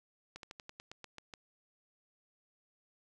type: slowing click train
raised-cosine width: 0.2 ms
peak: -29 dBFS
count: 10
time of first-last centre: 0.36-1.338 s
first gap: 72 ms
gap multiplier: 1.1
effects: none